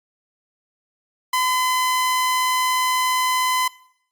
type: tone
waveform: sawtooth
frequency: 1017 Hz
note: C6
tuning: 50 cents flat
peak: -14 dBFS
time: 1.33-3.68 s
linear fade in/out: 5 ms
effects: noise-tail reverb RT60 0.7 s tail -21 dB re dry + Opus 48 kbps